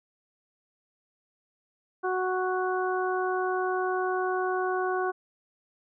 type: harmonic tone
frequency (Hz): 370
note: F#4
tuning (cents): 0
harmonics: 1 / 2 / 3 / 4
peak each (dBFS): -28 / -31 / -33 / -34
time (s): 2.03-5.12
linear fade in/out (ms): 20
effects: none